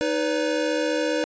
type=tone cluster; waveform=square; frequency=311.6 / 496.2 / 571 Hz; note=D#4 / B4 / D5; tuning=+3 / +8 / -49 cents; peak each=-27 / -26 / -28 dBFS; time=0.01-1.24 s; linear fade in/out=0 ms; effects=resampled to 16000 Hz